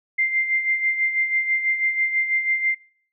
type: tone with tremolo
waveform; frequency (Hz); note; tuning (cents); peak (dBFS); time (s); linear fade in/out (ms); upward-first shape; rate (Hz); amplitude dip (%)
sine; 2093; C7; 0; -16; 0.18-2.75; 10; sine; 6.1; 60
effects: noise-tail reverb RT60 0.6 s tail -26 dB re dry